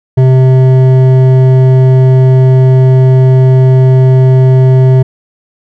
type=tone with hard clipping; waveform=sine; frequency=130 Hz; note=C3; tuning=11 cents flat; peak=-4 dBFS; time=0.17-5.03 s; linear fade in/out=10 ms; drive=10 dB; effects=none